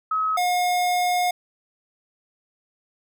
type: tone pair in turn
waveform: sine / square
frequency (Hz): 1279 / 717.8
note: D#6 / F5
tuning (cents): +47 / +47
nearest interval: minor seventh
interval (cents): 1000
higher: first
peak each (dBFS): -20 / -20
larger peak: neither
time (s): 0.11-0.37 / 0.37-1.31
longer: second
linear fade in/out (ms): 5
effects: none